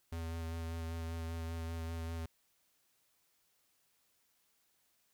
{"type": "tone with vibrato", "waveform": "square", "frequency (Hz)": 82.41, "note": "E2", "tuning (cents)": 0, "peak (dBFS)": -39, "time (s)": [0.12, 2.26], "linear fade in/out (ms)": 5, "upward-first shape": "sine", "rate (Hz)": 5.1, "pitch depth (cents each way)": 17, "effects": ["white hiss -75 dBFS RMS until 5.13 s"]}